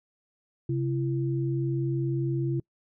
sine tone pair together, 133.95 / 337.1 Hz, C3 / E4, +41 / +39 cents, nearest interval octave + major third, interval 1598 cents, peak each -26 / -30 dBFS, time 0.69-2.6 s, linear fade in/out 5 ms, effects noise-tail reverb RT60 0.1 s tail -26 dB re dry

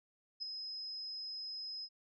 sine tone with ADSR envelope, 5090 Hz, D#8, 39 cents sharp, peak -35 dBFS, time 0.4-1.89 s, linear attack 27 ms, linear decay 4 ms, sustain -6 dB, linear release 54 ms, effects none

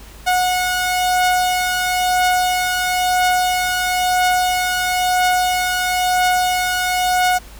sawtooth beating tone pair, 729 / 730 Hz, F#5 / F#5, -26 / -24 cents, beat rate 1 Hz, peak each -19 / -12 dBFS, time 0.26-7.39 s, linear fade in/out 20 ms, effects added 52 Hz sine -38 dBFS peak until 7.59 s + pink hiss -42 dBFS RMS until 7.59 s

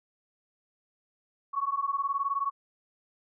sine beating tone pair, 1104 / 1123 Hz, C#6 / C#6, -7 / +22 cents, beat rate 19 Hz, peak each -30 dBFS, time 1.53-2.51 s, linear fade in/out 20 ms, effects none

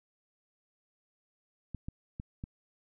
clicks, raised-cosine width 5 ms, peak -26 dBFS, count 4, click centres 1.747 / 1.885 / 2.199 / 2.439 s, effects none

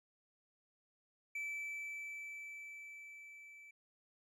triangle tone with level ramp, 2316 Hz, D7, 25 cents flat, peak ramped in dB -37 to -53 dBFS, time 1.35-3.71 s, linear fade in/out 5 ms, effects none

